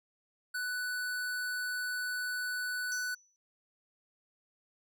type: tone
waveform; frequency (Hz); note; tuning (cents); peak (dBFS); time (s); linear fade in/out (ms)
square; 1489; F#6; +11; -34; 0.54-3.15; 10
type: tone with exponential decay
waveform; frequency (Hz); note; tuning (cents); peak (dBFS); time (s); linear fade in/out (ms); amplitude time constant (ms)
sine; 5950; F#8; +9; -35; 2.92-3.36; 0; 95
effects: none